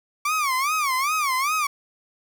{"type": "tone with vibrato", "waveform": "30% pulse", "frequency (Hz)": 1140, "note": "C#6", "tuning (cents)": 48, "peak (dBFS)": -18, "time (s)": [0.25, 1.67], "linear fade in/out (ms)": 5, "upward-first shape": "sine", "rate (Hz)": 2.5, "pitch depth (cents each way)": 190, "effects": ["8-bit"]}